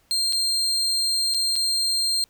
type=tone with dropouts; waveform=35% pulse; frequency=4186 Hz; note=C8; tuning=in tune; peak=-19 dBFS; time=0.11-2.24 s; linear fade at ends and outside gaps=0 ms; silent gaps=0.325-0.331 / 1.339-1.345 / 1.556-1.562 s; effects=pink hiss -62 dBFS RMS until 2.29 s